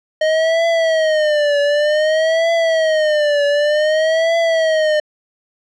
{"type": "tone with vibrato", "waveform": "square", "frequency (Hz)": 620, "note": "D#5", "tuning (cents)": -6, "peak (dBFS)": -13, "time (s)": [0.21, 5], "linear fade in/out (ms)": 5, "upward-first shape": "triangle", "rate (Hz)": 0.54, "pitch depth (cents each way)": 140, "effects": ["low-pass 4000 Hz 12 dB/octave"]}